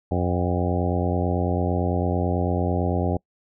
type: harmonic tone with a mistuned harmonic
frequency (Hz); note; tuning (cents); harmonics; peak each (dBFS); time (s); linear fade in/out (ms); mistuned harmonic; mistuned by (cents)
89; F2; +33; 1 / 2 / 3 / 4 / 5 / 6 / 7 / 8 / 9; -24 / -27 / -29 / -30 / -31 / -32 / -32 / -33 / -34; 0.11-3.17; 5; 8; +54
effects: noise-tail reverb RT60 0.1 s tail -26 dB re dry